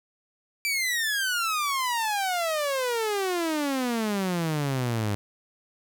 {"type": "exponential sweep", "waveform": "sawtooth", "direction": "down", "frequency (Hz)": [2349, 100], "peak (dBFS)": -21, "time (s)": [0.65, 5.15], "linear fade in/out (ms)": 0, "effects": []}